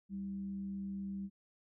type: tone with frequency modulation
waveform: sine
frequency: 196 Hz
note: G3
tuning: in tune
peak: -38 dBFS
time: 0.09-1.3 s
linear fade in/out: 50 ms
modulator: 124 Hz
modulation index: 0.23
effects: none